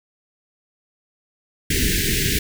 pink band-stop noise, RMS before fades -20 dBFS, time 1.7-2.39 s, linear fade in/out 5 ms, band 440 to 1600 Hz, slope 96 dB/octave, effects none

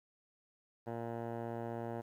10% pulse tone with low-pass filter, 116.54 Hz, A#2, in tune, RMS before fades -41 dBFS, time 0.86-2.02 s, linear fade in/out 20 ms, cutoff 1000 Hz, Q 1.5, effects 11-bit

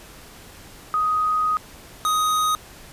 sine / square tone pair in turn, 1251 / 1251 Hz, D#6 / D#6, +9 / +9 cents, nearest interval unison, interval 0 cents, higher neither, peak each -18 / -19 dBFS, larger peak first, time 0.94-1.57 / 2.05-2.55 s, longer first, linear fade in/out 0 ms, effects pink hiss -44 dBFS RMS until 2.92 s + resampled to 32000 Hz

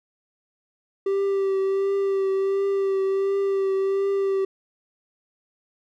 triangle tone with vibrato, 390.5 Hz, G4, 7 cents flat, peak -18 dBFS, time 1.06-4.45 s, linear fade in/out 5 ms, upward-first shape triangle, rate 1.4 Hz, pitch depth 25 cents each way, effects none

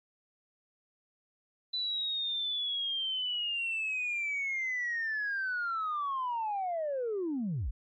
sine linear sweep, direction down, 4002 to 38.13 Hz, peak -29 dBFS, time 1.73-7.71 s, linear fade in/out 10 ms, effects tanh soft clip ceiling -27 dBFS + MP3 32 kbps

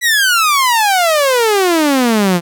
sawtooth exponential sweep, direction down, 1984 to 167.8 Hz, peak -6 dBFS, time 0.01-2.41 s, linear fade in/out 50 ms, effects none

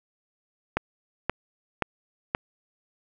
click train, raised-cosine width 0.5 ms, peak -8 dBFS, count 4, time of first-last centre 0.77-2.349 s, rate 1.9 Hz, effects none

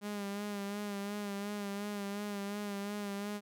sawtooth tone with vibrato, 203.2 Hz, G#3, 38 cents flat, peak -33 dBFS, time 0.01-3.41 s, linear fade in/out 50 ms, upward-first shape sine, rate 2.8 Hz, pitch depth 37 cents each way, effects none

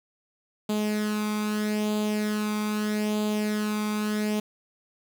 sawtooth tone with flanger, 211.6 Hz, G#3, 33 cents sharp, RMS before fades -27 dBFS, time 0.69-4.4 s, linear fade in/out 5 ms, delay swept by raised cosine 0.27 to 0.86 ms, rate 0.79 Hz, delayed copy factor +0.6, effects 8-bit

